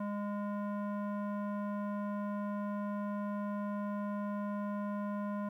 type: tone with low-pass filter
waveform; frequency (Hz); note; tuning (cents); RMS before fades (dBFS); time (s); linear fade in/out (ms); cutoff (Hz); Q
square; 204.9; G#3; -23; -37; 0-5.49; 5; 1100; 1.8
effects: 12-bit